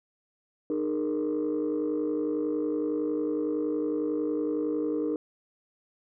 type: chord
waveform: sine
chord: D# suspended fourth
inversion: none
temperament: equal with one note detuned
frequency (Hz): 305.6 / 415.3 / 466.2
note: D#4 / G#4 / A#4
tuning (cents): -31 / 0 / 0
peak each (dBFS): -27 / -32 / -30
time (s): 0.7-5.16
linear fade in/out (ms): 2
effects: tanh soft clip ceiling -21 dBFS